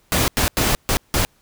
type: noise bursts at uneven times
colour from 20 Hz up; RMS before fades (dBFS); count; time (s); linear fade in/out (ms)
pink; -18; 5; 0.12-0.28 / 0.37-0.48 / 0.57-0.75 / 0.89-0.97 / 1.14-1.25; 0
effects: pink hiss -59 dBFS RMS until 1.41 s